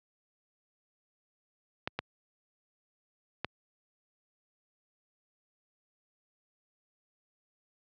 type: clicks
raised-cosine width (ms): 0.3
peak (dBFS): -15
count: 3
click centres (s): 1.875 / 1.99 / 3.446
effects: high-pass 80 Hz 12 dB/octave + low-pass 4000 Hz 12 dB/octave